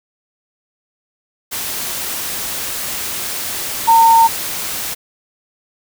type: tone in noise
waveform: sine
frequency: 912 Hz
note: A#5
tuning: 38 cents flat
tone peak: -6 dBFS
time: 3.87-4.28 s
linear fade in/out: 20 ms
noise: white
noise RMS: -23 dBFS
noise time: 1.51-4.95 s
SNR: +14 dB
effects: none